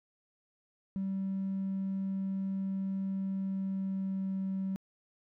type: tone with pitch glide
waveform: triangle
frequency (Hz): 193 to 191.67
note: G3 to G3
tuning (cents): -27 to -39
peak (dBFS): -28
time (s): 0.96-4.76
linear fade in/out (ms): 0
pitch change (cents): -12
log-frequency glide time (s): 3.32-4.38
effects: tanh soft clip ceiling -28 dBFS

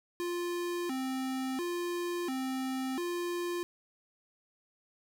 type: tone with vibrato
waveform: square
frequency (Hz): 302.5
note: D#4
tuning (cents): -49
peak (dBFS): -33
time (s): 0.2-3.63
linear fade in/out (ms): 0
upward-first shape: square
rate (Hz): 0.72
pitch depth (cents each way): 250
effects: none

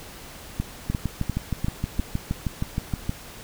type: two click trains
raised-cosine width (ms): 5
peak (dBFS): -12 / -12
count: 15 / 5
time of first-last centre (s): 0.9-3.094 / 0.6-1.994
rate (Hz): 6.38 / 2.87
effects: pink hiss -42 dBFS RMS until 3.43 s

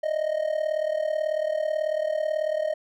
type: tone with amplitude modulation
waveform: triangle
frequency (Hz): 620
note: D#5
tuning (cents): -6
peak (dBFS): -18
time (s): 0.03-2.74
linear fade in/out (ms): 10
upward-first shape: sine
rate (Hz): 38.2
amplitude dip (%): 80
effects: none

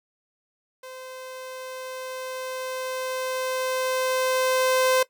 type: tone with level ramp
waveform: sawtooth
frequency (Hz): 516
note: C5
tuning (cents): -24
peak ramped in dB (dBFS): -35 to -14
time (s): 0.83-5.03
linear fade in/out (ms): 5
effects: noise-tail reverb RT60 0.1 s tail -18 dB re dry

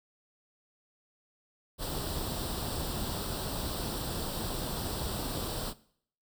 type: noise with comb filter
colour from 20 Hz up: pink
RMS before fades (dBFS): -35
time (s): 1.78-5.74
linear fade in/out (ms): 50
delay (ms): 0.23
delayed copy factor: +0.7
effects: noise-tail reverb RT60 0.6 s tail -19 dB re dry

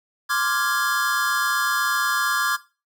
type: chord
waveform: square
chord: D half-diminished seventh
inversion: third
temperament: equal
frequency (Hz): 1046.5 / 1174.7 / 1396.9 / 1661.2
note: C6 / D6 / F6 / Ab6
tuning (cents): 0 / 0 / 0 / 0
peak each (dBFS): -30 / -26 / -27 / -24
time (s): 0.29-2.57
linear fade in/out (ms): 20
effects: noise-tail reverb RT60 0.3 s tail -17 dB re dry

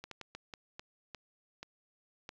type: slowing click train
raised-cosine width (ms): 0.2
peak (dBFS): -26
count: 9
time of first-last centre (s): 0.04-2.291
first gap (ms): 73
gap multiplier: 1.37
effects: low-pass 6000 Hz 12 dB/octave + 10-bit

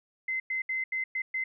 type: tone bursts at uneven times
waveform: sine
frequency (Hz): 2061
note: C7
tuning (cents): -27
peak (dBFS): -28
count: 6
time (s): 0.28-0.4 / 0.5-0.62 / 0.69-0.84 / 0.92-1.04 / 1.15-1.22 / 1.34-1.44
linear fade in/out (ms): 5
effects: none

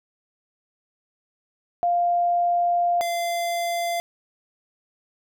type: tone pair in turn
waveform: sine / square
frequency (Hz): 698.5 / 688.5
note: F5 / F5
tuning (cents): 0 / -25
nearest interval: unison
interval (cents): 25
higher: first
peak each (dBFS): -18 / -24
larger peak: first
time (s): 1.83-3.01 / 3.01-4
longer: first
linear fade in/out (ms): 0
effects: none

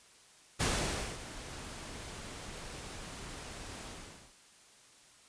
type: noise with ADSR envelope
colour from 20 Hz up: pink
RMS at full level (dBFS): -30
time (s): 0.59-4.35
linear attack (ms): 22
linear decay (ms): 560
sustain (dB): -15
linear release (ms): 480
effects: white hiss -60 dBFS RMS until 5.28 s + resampled to 22050 Hz

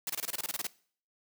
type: noise bursts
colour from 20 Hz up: white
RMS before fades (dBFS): -34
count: 12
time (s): 0.07-0.669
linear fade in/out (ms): 2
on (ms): 27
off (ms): 25
effects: noise-tail reverb RT60 0.5 s tail -21 dB re dry + high-pass 150 Hz 12 dB/octave

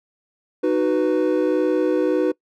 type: chord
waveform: triangle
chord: B major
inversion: first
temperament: just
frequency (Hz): 308.7 / 370.4 / 493.9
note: D#4 / F#4 / B4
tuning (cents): -14 / +2 / 0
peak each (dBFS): -19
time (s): 0.63-2.32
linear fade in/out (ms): 10
effects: noise-tail reverb RT60 0.1 s tail -23 dB re dry

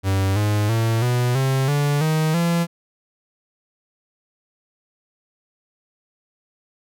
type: tone with pitch steps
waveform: 45% pulse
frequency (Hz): 96.5 / 104.63 / 113.44 / 123 / 133.35 / 144.59 / 156.76 / 169.97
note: G2 / G#2 / A#2 / B2 / C3 / D3 / D#3 / F3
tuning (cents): -27 / +13 / -47 / -7 / +33 / -27 / +13 / -47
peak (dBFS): -17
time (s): 0.03-2.67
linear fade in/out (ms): 50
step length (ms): 330
effects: none

